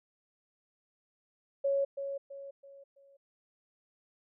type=tone with echo; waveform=sine; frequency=554.4 Hz; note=C#5; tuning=in tune; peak=-26 dBFS; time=1.64-1.85 s; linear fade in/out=10 ms; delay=330 ms; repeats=4; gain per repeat=-8 dB; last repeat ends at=3.17 s; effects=none